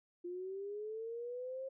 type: linear sweep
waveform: sine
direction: up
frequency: 347.2 to 537 Hz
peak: -40 dBFS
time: 0.24-1.69 s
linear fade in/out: 10 ms
effects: none

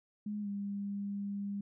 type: tone with pitch glide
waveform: sine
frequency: 208.7 to 201 Hz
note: G#3 to G3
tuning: +9 to +44 cents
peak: -35 dBFS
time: 0.26-1.61 s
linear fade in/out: 5 ms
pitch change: -65 cents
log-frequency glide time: 0.41-0.48 s
effects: none

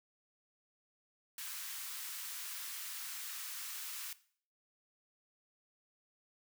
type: high-pass noise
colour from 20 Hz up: white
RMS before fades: -44 dBFS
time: 1.38-4.13 s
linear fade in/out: 2 ms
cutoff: 1100 Hz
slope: 24 dB/octave
effects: noise-tail reverb RT60 0.5 s tail -17 dB re dry

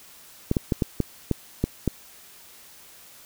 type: clicks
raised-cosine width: 3 ms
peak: -8 dBFS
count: 8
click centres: 0.514 / 0.568 / 0.722 / 0.822 / 1.003 / 1.313 / 1.64 / 1.877 s
effects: white hiss -49 dBFS RMS until 3.25 s

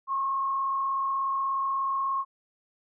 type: tone with frequency modulation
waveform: sine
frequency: 1084 Hz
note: C#6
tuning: 39 cents flat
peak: -25 dBFS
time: 0.07-2.25 s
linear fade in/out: 50 ms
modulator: 36.6 Hz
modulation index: 0.62
effects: none

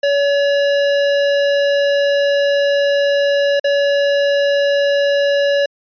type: tone with dropouts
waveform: square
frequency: 567 Hz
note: C#5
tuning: 39 cents sharp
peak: -13 dBFS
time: 0.03-5.66 s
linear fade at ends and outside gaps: 5 ms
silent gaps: 3.597-3.642 s
effects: resampled to 11025 Hz

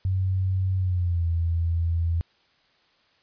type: tone with pitch glide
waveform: sine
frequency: 94.1 to 83.83 Hz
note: F#2 to E2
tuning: +30 to +30 cents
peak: -21 dBFS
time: 0.05-2.21 s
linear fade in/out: 0 ms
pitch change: -200 cents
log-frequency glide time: 0.77-1.26 s
effects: white hiss -63 dBFS RMS until 3.22 s + resampled to 11025 Hz

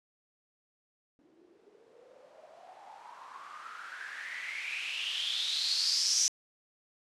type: noise with low-pass filter sweep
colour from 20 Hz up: violet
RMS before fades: -36 dBFS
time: 1.19-6.28 s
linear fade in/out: 0 ms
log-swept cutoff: 300 to 6000 Hz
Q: 7.6
effects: low-pass 10000 Hz 12 dB/octave

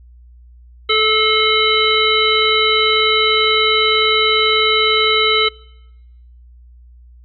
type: harmonic tone with a mistuned harmonic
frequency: 435.3 Hz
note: A4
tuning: 19 cents flat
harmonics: 1 / 3 / 5 / 7 / 9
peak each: -18 / -18 / -18 / -18 / -18 dBFS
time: 0.89-5.49 s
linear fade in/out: 10 ms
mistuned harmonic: 5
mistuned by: -22 cents
effects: noise-tail reverb RT60 1.0 s tail -25 dB re dry + added 60 Hz sine -40 dBFS peak until 7.24 s

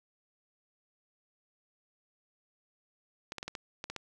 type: clicks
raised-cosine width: 0.2 ms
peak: -21 dBFS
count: 8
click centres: 3.321 / 3.383 / 3.429 / 3.48 / 3.552 / 3.841 / 3.9 / 3.963 s
effects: none

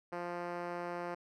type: tone with band-pass filter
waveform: 5% pulse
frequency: 174.61 Hz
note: F3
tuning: in tune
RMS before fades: -40 dBFS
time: 0.12-1.15 s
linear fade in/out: 10 ms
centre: 460 Hz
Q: 0.76
effects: none

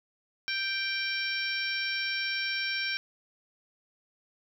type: harmonic tone with a mistuned harmonic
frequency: 784 Hz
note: G5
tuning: in tune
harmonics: 2 / 3 / 4 / 5 / 6 / 7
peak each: -34 / -33 / -39 / -39 / -42 / -36 dBFS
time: 0.48-2.97 s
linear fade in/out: 0 ms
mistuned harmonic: 6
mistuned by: -32 cents
effects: 10-bit

